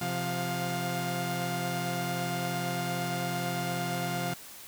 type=tone cluster; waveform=sawtooth; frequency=131.7 / 174.3 / 706 Hz; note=C3 / F3 / F5; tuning=+12 / -3 / +19 cents; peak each=-32 / -30 / -30 dBFS; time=0.01-4.34 s; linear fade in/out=5 ms; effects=white hiss -47 dBFS RMS until 4.67 s